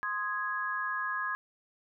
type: chord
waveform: sine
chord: Ab major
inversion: first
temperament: equal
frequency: 1046.5 / 1244.5 / 1661.2 Hz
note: C6 / Eb6 / Ab6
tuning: 0 / 0 / 0 cents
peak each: -36 / -37 / -33 dBFS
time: 0.03-1.35 s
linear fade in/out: 0 ms
effects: none